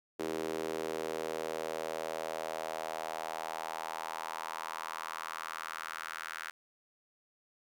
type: tone with high-pass filter sweep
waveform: sawtooth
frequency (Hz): 80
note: D#2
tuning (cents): +49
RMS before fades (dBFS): -39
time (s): 0.19-6.51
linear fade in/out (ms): 10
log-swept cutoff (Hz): 370 to 1500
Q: 2.9
effects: none